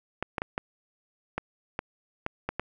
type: clicks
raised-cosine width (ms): 0.5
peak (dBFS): -14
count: 9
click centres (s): 0.226 / 0.382 / 0.419 / 0.579 / 1.38 / 1.791 / 2.264 / 2.49 / 2.596
effects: none